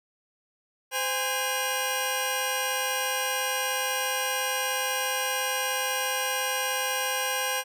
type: tone cluster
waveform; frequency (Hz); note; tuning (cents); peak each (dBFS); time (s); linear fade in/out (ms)
15% pulse; 517 / 815 / 2862; C5 / G#5 / F7; -21 / -33 / +42; -24; 0.91-7.64; 50
effects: none